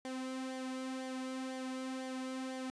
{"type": "tone with flanger", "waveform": "sawtooth", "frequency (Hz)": 260, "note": "C4", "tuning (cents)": -11, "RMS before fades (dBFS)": -41, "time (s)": [0.05, 2.7], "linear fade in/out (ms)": 0, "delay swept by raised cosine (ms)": [0.74, 2.74], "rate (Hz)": 2, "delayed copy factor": -0.6, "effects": ["resampled to 22050 Hz"]}